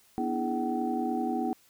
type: tone cluster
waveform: sine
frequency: 244.1 / 294.4 / 327.4 / 417 / 757 Hz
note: B3 / D4 / E4 / G#4 / F#5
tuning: -20 / +4 / -12 / +7 / +39 cents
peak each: -31 / -36 / -33 / -37 / -32 dBFS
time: 0.18-1.53 s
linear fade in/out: 0 ms
effects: tanh soft clip ceiling -16 dBFS + white hiss -62 dBFS RMS until 1.69 s